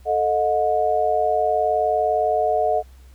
sine chord, D# diminished, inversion second, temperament equal with one note detuned, 440 / 622.3 / 721.8 Hz, A4 / D#5 / F#5, 0 / 0 / -43 cents, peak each -24 / -21 / -20 dBFS, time 0.05-2.83 s, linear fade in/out 50 ms, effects added 64 Hz sine -43 dBFS peak until 3.14 s + pink hiss -57 dBFS RMS until 3.14 s

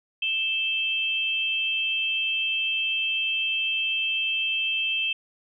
sine tone pair together, 2637 / 3154 Hz, E7 / G7, 0 / +10 cents, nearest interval minor third, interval 310 cents, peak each -25 / -27 dBFS, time 0.22-5.13 s, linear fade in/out 5 ms, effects none

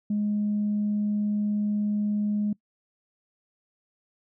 sine tone, 208.3 Hz, G#3, 5 cents sharp, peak -22 dBFS, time 0.1-2.53 s, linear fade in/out 5 ms, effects noise-tail reverb RT60 0.1 s tail -23 dB re dry + tanh soft clip ceiling -19 dBFS

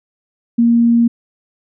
sine tone, 234.2 Hz, A#3, 8 cents sharp, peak -8 dBFS, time 0.58-1.08 s, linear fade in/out 10 ms, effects none

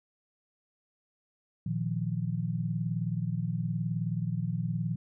sine chord, Bb suspended fourth, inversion none, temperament equal, 116.54 / 155.56 / 174.61 Hz, Bb2 / Eb3 / F3, 0 / 0 / 0 cents, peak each -33 dBFS, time 1.66-4.96 s, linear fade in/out 5 ms, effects none

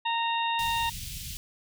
harmonic tone, 925 Hz, A#5, 14 cents flat, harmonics 1 / 2 / 3 / 4, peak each -27 / -36 / -33 / -34 dBFS, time 0.05-0.9 s, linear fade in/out 10 ms
pink band-stop noise, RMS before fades -38 dBFS, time 0.59-1.37 s, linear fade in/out 0 ms, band 150 to 2800 Hz, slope 24 dB/octave
effects none

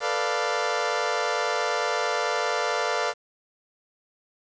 20% pulse chord, B half-diminished seventh, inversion third, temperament equal with one note detuned, 442.8 / 493.9 / 587.3 / 698.5 Hz, A4 / B4 / D5 / F5, +11 / 0 / 0 / 0 cents, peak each -25 / -25 / -24 / -24 dBFS, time 0-3.14 s, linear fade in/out 50 ms, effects resampled to 16000 Hz + 8-bit

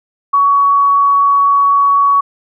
sine tone, 1124 Hz, C#6, 24 cents sharp, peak -7 dBFS, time 0.33-2.21 s, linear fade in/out 10 ms, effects none

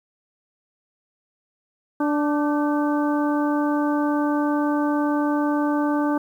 harmonic tone with a mistuned harmonic, 293.7 Hz, D4, in tune, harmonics 1 / 2 / 3 / 4 / 5, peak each -20 / -28 / -28 / -31 / -34 dBFS, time 2-6.18 s, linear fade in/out 5 ms, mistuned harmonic 5, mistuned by +66 cents, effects 9-bit

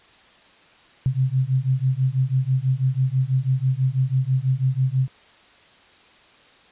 sine beating tone pair, 128 / 134.1 Hz, C3 / C3, -38 / +43 cents, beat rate 6.1 Hz, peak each -21 dBFS, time 1.06-5.08 s, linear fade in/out 0 ms, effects white hiss -52 dBFS RMS until 6.71 s + resampled to 8000 Hz

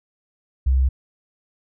sine tone, 65.41 Hz, C2, in tune, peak -14 dBFS, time 0.66-0.89 s, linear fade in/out 10 ms, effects none

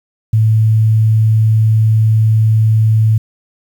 sine tone, 110 Hz, A2, in tune, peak -7 dBFS, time 0.33-3.18 s, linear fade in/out 5 ms, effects 7-bit

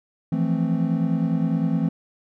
triangle chord, F major seventh, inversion third, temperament equal, 164.81 / 174.61 / 220 / 261.6 Hz, E3 / F3 / A3 / C4, 0 / 0 / 0 / 0 cents, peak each -21 / -25 / -24 / -24 dBFS, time 0.32-1.89 s, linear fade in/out 5 ms, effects none

